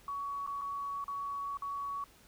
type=tone with dropouts; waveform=sine; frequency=1124 Hz; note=C#6; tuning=24 cents sharp; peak=-35 dBFS; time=0.08-2.04 s; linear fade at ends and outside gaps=2 ms; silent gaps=0.465-0.474 / 0.613-0.617 / 1.042-1.08 / 1.572-1.621 s; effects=added 50 Hz sine -66 dBFS peak until 2.27 s + pink hiss -61 dBFS RMS until 2.27 s